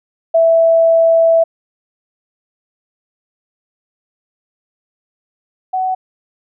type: tone pair in turn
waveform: sine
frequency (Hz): 659.3 / 748.6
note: E5 / F#5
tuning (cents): 0 / +20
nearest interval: major second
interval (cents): 220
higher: second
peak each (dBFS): -7 / -14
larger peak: first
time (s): 0.34-1.44 / 5.73-5.95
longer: first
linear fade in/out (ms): 10
effects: none